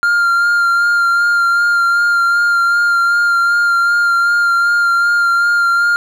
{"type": "tone with vibrato", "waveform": "triangle", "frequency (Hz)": 1396.9, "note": "F6", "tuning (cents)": 0, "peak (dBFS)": -8, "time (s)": [0.03, 5.96], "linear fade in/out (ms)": 0, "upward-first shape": "sine", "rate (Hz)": 2.6, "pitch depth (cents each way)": 18, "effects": []}